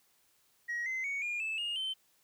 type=tone with pitch steps; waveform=sine; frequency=1899 / 2059 / 2232 / 2420 / 2624 / 2845 / 3085 Hz; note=A#6 / C7 / C#7 / D#7 / E7 / F7 / G7; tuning=+32 / -28 / +11 / -49 / -9 / +31 / -28 cents; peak=-31 dBFS; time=0.68-1.94 s; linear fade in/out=20 ms; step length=180 ms; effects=tanh soft clip ceiling -31 dBFS + white hiss -70 dBFS RMS until 2.23 s